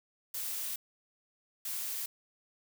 blue noise bursts at uneven times, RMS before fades -37 dBFS, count 2, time 0.34-0.76 / 1.65-2.06 s, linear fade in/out 5 ms, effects none

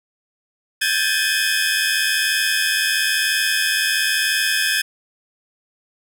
30% pulse tone cluster, 1568 / 1649 / 1751 / 2517 / 5190 Hz, G6 / G#6 / A6 / D#7 / E8, 0 / -13 / -9 / +19 / -28 cents, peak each -21 dBFS, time 0.81-4.82 s, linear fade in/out 10 ms, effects none

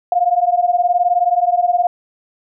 sine beating tone pair, 699 / 718 Hz, F5 / F5, +1 / +48 cents, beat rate 19 Hz, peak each -15 dBFS, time 0.12-1.87 s, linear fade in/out 2 ms, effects none

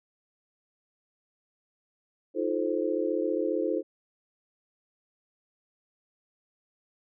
sine chord, F dominant seventh, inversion third, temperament just, 314.3 / 349.2 / 436.5 / 523.8 Hz, Eb4 / F4 / A4 / C5, +18 / 0 / -14 / +2 cents, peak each -31 dBFS, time 2.34-3.83 s, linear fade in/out 50 ms, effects none

